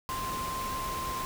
sine tone in noise, 1046.5 Hz, C6, in tune, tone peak -33 dBFS, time 0.09-1.25 s, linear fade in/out 0 ms, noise pink, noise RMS -38 dBFS, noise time 0.09-1.25 s, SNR +2 dB, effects none

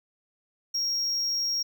triangle tone, 5588 Hz, F8, in tune, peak -24 dBFS, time 0.74-1.63 s, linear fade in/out 10 ms, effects none

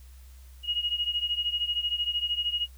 sine beating tone pair, 2880 / 2893 Hz, F#7 / F#7, -47 / -40 cents, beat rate 13 Hz, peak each -28 / -31 dBFS, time 0.63-2.68 s, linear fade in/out 50 ms, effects added 64 Hz sine -46 dBFS peak until 2.77 s + white hiss -60 dBFS RMS until 2.77 s

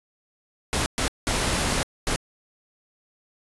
pink noise bursts at uneven times, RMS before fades -24 dBFS, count 4, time 0.73-0.86 / 0.98-1.08 / 1.27-1.83 / 2.07-2.16 s, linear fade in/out 0 ms, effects resampled to 24000 Hz

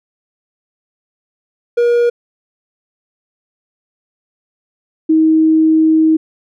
triangle / sine tone pair in turn, 476.6 / 317.1 Hz, A#4 / D#4, +38 / +33 cents, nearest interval perfect fifth, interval 705 cents, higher first, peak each -7 dBFS, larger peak neither, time 1.77-2.1 / 5.09-6.17 s, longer second, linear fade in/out 10 ms, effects none

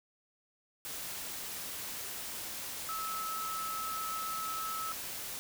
sine tone in noise, 1300 Hz, E6, 24 cents flat, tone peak -36 dBFS, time 2.89-4.92 s, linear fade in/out 0 ms, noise white, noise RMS -41 dBFS, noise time 0.85-5.39 s, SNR +2 dB, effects none

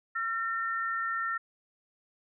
sine tone pair together, 1360 / 1817.4 Hz, F6 / A#6, -46 / -44 cents, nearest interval perfect fourth, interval 502 cents, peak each -31 / -33 dBFS, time 0.15-1.38 s, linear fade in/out 10 ms, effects none

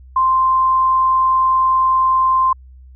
sine tone, 1045 Hz, C6, 2 cents flat, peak -11 dBFS, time 0.16-2.53 s, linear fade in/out 5 ms, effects added 64 Hz sine -38 dBFS peak until 2.95 s

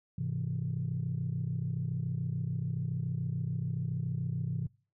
sine chord, Ab augmented, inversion none, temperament equal, 103.83 / 130.81 / 164.81 Hz, Ab2 / C3 / E3, 0 / 0 / 0 cents, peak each -37 / -33 / -35 dBFS, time 0.18-4.67 s, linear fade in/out 5 ms, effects noise-tail reverb RT60 0.4 s tail -25 dB re dry + tanh soft clip ceiling -24 dBFS

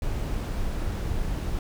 brown noise, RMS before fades -28 dBFS, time 0.02-1.59 s, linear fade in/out 2 ms, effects none

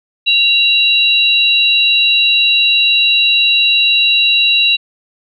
sine tone pair together, 2767 / 3913 Hz, F7 / B7, -17 / -17 cents, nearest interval tritone, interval 600 cents, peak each -11 dBFS, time 0.26-4.77 s, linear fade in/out 20 ms, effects none

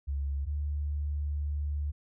sine tone pair in turn, 69.9 / 73.17 Hz, C#2 / D2, +15 / -6 cents, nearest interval minor second, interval 79 cents, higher second, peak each -29 / -29 dBFS, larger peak neither, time 0.07-0.46 / 0.46-1.92 s, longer second, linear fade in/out 20 ms, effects none

